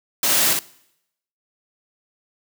white noise with echo, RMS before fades -19 dBFS, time 0.23-0.53 s, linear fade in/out 2 ms, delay 61 ms, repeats 1, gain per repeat -3 dB, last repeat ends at 0.591 s, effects noise-tail reverb RT60 0.8 s tail -22 dB re dry + high-pass 150 Hz 12 dB/octave

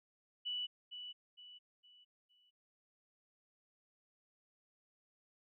sine tone with echo, 2960 Hz, F#7, in tune, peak -37 dBFS, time 0.45-0.67 s, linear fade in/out 20 ms, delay 460 ms, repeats 4, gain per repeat -8 dB, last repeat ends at 2.51 s, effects none

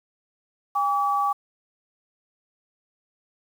sine tone pair together, 808.6 / 1146 Hz, G#5 / D6, -46 / -43 cents, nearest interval tritone, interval 603 cents, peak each -24 / -22 dBFS, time 0.75-1.33 s, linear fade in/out 10 ms, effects 8-bit

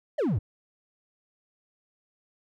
triangle exponential sweep, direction down, 671 to 83 Hz, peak -21 dBFS, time 0.18-0.39 s, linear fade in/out 10 ms, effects none

